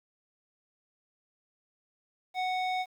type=tone with low-pass filter; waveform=square; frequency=740 Hz; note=F#5; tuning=in tune; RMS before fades=-31 dBFS; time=2.34-2.86 s; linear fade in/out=50 ms; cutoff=3500 Hz; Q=1.4; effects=10-bit